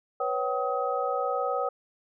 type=tone cluster; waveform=sine; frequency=492.7 / 552 / 765 / 1266 Hz; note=B4 / C#5 / G5 / D#6; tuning=-4 / -7 / -42 / +30 cents; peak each=-31 dBFS; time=0.2-1.69 s; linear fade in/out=5 ms; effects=none